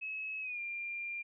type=tone with pitch glide; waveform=sine; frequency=2576 to 2390 Hz; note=E7 to D7; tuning=-41 to +30 cents; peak=-37 dBFS; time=0.01-1.23 s; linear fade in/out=20 ms; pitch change=-129 cents; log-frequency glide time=0.41-0.6 s; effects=none